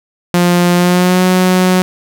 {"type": "tone with pitch glide", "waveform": "sawtooth", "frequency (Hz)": [176, 183.79], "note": ["F3", "F#3"], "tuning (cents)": [14, -11], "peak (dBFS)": -4, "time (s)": [0.34, 1.82], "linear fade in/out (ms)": 0, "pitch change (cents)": 75, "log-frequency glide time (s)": [0.74, 1.24], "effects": []}